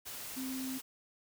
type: tone in noise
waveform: sine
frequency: 261.6 Hz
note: C4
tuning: in tune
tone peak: -37 dBFS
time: 0.36-0.79 s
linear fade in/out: 20 ms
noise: white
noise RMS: -44 dBFS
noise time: 0.05-0.82 s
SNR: +4 dB
effects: none